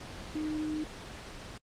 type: tone in noise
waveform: sine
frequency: 307.8 Hz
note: D#4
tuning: 19 cents flat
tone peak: -31 dBFS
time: 0.35-0.84 s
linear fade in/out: 5 ms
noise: pink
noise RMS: -43 dBFS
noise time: 0-1.58 s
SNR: +9 dB
effects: low-pass 6000 Hz 12 dB/octave + Opus 24 kbps